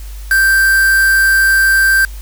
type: tone with quantisation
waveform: triangle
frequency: 1568 Hz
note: G6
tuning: in tune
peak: -6 dBFS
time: 0.31-2.05 s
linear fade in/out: 2 ms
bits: 3
effects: added 50 Hz sine -25 dBFS peak until 2.21 s + white hiss -40 dBFS RMS until 2.21 s